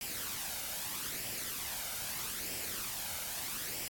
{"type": "noise with flanger", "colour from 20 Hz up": "white", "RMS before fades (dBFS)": -39, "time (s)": [0.01, 3.88], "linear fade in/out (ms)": 2, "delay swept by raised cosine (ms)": [0.38, 1.38], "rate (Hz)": 0.79, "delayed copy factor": 0.5, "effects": ["AAC 64 kbps"]}